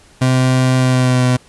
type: tone with pitch glide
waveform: 30% pulse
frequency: 128.9 to 125.88 Hz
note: C3 to B2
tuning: -26 to +33 cents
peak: -8 dBFS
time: 0.21-1.37 s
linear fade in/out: 10 ms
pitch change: -41 cents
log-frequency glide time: 0.79-1.26 s
effects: pink hiss -47 dBFS RMS until 1.48 s + resampled to 24000 Hz